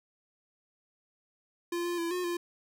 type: tone with pitch steps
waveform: square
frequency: 345.5 / 348.5 / 337.2 / 360.5 / 347 Hz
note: F4 / F4 / E4 / F#4 / F4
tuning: -19 / -4 / +39 / -45 / -11 cents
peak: -31 dBFS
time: 1.72-2.37 s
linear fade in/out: 5 ms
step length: 130 ms
effects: none